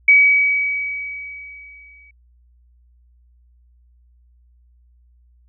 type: tone with exponential decay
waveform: sine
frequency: 2272 Hz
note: C#7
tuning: 42 cents sharp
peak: -6 dBFS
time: 0.08-2.11 s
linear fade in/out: 5 ms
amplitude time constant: 440 ms
effects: added 60 Hz sine -51 dBFS peak until 5.48 s